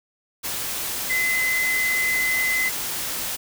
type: tone in noise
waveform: sine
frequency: 2037 Hz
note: C7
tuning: 47 cents flat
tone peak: -20 dBFS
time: 1.09-2.7 s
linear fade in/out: 20 ms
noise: white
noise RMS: -28 dBFS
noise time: 0.43-3.37 s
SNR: +5 dB
effects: none